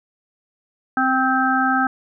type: harmonic tone with a mistuned harmonic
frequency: 261.4 Hz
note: C4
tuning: 1 cent flat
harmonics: 1 / 3 / 5 / 6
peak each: -21 / -21 / -21 / -21 dBFS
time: 0.97-1.87 s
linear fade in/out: 2 ms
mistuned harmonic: 5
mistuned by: -16 cents
effects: none